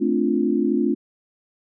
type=chord; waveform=sine; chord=D minor seventh; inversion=second; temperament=equal; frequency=220 / 261.6 / 293.7 / 349.2 Hz; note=A3 / C4 / D4 / F4; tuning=0 / 0 / 0 / 0 cents; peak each=-23 dBFS; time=0-0.95 s; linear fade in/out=20 ms; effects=none